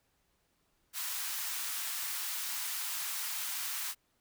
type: high-pass noise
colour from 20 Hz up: white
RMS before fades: -37 dBFS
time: 0.93-3.95 s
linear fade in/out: 50 ms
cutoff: 910 Hz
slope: 24 dB/octave
effects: pink hiss -75 dBFS RMS until 4.2 s

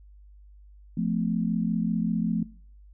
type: chord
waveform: sine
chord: F major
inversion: none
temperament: equal with one note detuned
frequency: 174.61 / 220 / 255.1 Hz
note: F3 / A3 / C4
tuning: 0 / 0 / -44 cents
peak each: -27 / -27 / -33 dBFS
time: 0.97-2.43 s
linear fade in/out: 5 ms
effects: noise-tail reverb RT60 0.5 s tail -21 dB re dry + added 50 Hz sine -48 dBFS peak until 2.93 s

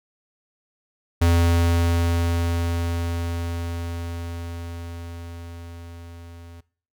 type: tone with level ramp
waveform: square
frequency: 85 Hz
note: F2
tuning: 46 cents flat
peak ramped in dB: -15 to -41 dBFS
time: 1.21-6.61 s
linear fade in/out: 10 ms
effects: noise-tail reverb RT60 0.5 s tail -22 dB re dry

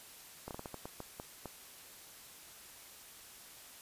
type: slowing click train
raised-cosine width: 1 ms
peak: -28 dBFS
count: 10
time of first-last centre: 0.48-1.457 s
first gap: 28 ms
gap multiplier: 1.32
effects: white hiss -54 dBFS RMS until 3.81 s + resampled to 32000 Hz

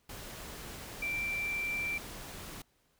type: tone in noise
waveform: sine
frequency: 2349 Hz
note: D7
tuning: in tune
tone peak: -32 dBFS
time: 1.02-1.98 s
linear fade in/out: 5 ms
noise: pink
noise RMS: -45 dBFS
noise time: 0.09-2.62 s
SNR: +10 dB
effects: pink hiss -72 dBFS RMS until 2.99 s

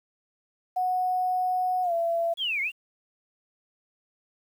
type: tone with pitch glide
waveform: sine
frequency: 735 to 674 Hz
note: F#5 to E5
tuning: -12 to +38 cents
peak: -23 dBFS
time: 0.76-2.34 s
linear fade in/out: 10 ms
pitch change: -150 cents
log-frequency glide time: 1.83-1.93 s
type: linear two-way sweep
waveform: sine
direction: down then up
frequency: 3426 to 2093 to 2873 Hz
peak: -25 dBFS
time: 2.37-2.72 s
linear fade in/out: 50 ms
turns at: 2.61 s
effects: 9-bit

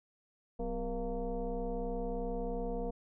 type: tone with frequency modulation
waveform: sine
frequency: 252.5 Hz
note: B3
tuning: 39 cents sharp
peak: -33 dBFS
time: 0.59-2.91 s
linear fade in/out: 10 ms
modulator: 221 Hz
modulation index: 1.8
effects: none

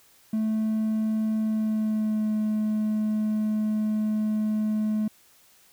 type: tone with pitch glide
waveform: triangle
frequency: 218.2 to 214.5 Hz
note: A3 to A3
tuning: -14 to -44 cents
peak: -20 dBFS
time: 0.33-5.08 s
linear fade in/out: 5 ms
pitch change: -30 cents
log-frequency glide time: 1.4-2.35 s
effects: tanh soft clip ceiling -16 dBFS + white hiss -58 dBFS RMS until 5.72 s

